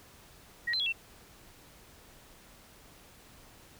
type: tone with pitch steps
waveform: sine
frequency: 1897 / 4087 / 3346 / 2696 Hz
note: A#6 / C8 / G#7 / E7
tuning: +30 / -41 / +12 / +38 cents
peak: -28 dBFS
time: 0.67-0.926 s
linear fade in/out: 10 ms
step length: 64 ms
effects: pink hiss -56 dBFS RMS until 3.79 s